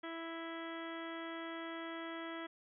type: harmonic tone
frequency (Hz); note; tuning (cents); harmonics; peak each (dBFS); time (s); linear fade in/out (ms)
330; E4; +2; 1 / 2 / 3 / 4 / 5 / 6 / 7 / 8 / 9 / 10; -45 / -49 / -52 / -50 / -53 / -51 / -60 / -64 / -63 / -55; 0.03-2.47; 10
effects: none